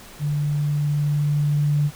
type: tone with level ramp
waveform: sine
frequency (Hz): 146.83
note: D3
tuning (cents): 0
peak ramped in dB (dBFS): -20 to -16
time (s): 0.19-1.91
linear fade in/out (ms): 50
effects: pink hiss -43 dBFS RMS until 1.95 s